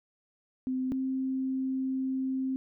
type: tone pair in turn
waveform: sine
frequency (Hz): 258.4 / 263.1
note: C4 / C4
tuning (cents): -21 / +10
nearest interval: unison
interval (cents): 31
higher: second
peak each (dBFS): -28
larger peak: neither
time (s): 0.67-0.92 / 0.92-2.56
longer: second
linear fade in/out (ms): 0
effects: none

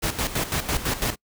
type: noise with tremolo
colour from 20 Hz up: pink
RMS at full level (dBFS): -24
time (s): 0.02-1.16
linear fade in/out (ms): 20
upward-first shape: square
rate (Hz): 6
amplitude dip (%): 70
effects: noise-tail reverb RT60 0.1 s tail -26 dB re dry

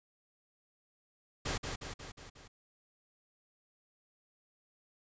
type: noise with echo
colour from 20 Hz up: pink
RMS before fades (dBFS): -35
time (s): 1.45-1.58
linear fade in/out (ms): 10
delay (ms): 180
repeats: 5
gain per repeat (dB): -4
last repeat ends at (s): 2.48
effects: resampled to 16000 Hz

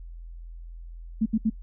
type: tone bursts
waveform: sine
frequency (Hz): 220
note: A3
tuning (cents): 0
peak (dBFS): -19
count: 3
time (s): 1.21-1.5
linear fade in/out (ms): 10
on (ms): 50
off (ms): 70
effects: noise-tail reverb RT60 0.1 s tail -25 dB re dry + added 42 Hz sine -38 dBFS peak until 1.62 s

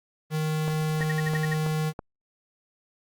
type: tone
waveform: square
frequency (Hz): 155.56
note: D#3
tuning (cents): 0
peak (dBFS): -25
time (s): 0.3-1.93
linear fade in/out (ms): 50
type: click train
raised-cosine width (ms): 1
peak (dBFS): -20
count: 5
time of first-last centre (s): 0.68-1.991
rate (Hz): 3.05
type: tone bursts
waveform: sine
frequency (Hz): 1854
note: A#6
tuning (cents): -10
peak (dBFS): -27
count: 7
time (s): 1.01-1.538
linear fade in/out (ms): 5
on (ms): 24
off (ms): 60
effects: Opus 24 kbps

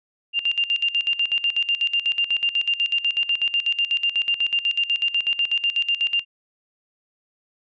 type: tone with tremolo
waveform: sine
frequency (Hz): 2794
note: F7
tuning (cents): 0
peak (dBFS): -17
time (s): 0.33-6.25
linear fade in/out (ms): 50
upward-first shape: square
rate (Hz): 8.1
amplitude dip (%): 80
effects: resampled to 16000 Hz

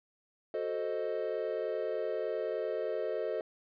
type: chord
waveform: triangle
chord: F# diminished seventh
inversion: none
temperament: equal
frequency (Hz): 370 / 440 / 523.3 / 622.3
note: F#4 / A4 / C5 / Eb5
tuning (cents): 0 / 0 / 0 / 0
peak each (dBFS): -38 / -34 / -36 / -35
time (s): 0.54-3.41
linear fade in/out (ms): 2
effects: resampled to 11025 Hz

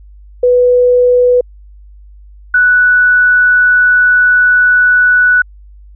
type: tone pair in turn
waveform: sine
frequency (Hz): 493.9 / 1480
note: B4 / F#6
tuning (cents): 0 / 0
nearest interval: octave + perfect fifth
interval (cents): 1900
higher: second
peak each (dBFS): -5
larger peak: neither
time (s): 0.43-1.41 / 2.54-5.42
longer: second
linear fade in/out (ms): 5
effects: added 50 Hz sine -34 dBFS peak until 5.95 s

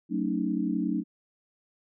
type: chord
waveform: sine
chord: D# half-diminished seventh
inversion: first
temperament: just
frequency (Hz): 186.68 / 224 / 280 / 311.1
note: F#3 / A3 / C#4 / D#4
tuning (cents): +16 / +31 / +18 / 0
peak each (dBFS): -31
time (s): 0.09-1.04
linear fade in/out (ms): 50
effects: none

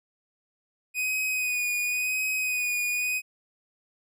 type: tone with vibrato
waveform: 45% pulse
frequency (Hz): 2489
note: D#7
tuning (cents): 0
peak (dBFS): -25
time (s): 0.94-3.22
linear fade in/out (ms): 50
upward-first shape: sine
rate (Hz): 0.93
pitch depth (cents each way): 28
effects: none

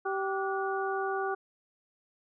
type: harmonic tone with a mistuned harmonic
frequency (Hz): 387.7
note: G4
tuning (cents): -19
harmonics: 1 / 2 / 3 / 4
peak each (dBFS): -32 / -34 / -37 / -37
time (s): 0.05-1.35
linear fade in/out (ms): 10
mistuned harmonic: 4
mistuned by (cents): -110
effects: none

